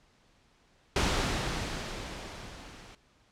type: noise with level ramp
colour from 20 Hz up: pink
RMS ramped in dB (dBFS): -26 to -50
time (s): 0.96-2.95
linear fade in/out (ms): 2
effects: pink hiss -65 dBFS RMS until 3.31 s + low-pass 6000 Hz 12 dB/octave